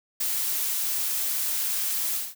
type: noise with ADSR envelope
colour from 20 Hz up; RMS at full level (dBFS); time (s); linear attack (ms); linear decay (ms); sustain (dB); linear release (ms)
blue; -24; 0.2-2.35; 12; 4; -3; 210
effects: none